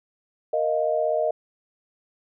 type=chord; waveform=sine; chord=Bb suspended fourth; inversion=none; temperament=equal; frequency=466.2 / 622.3 / 698.5 Hz; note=Bb4 / Eb5 / F5; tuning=0 / 0 / 0 cents; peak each=-27 / -22 / -28 dBFS; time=0.53-1.31 s; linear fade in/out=5 ms; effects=none